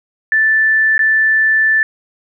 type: tone with dropouts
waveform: sine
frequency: 1760 Hz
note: A6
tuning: in tune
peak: -9 dBFS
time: 0.32-1.83 s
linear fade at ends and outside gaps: 1 ms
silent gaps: 0.979-0.992 s
effects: none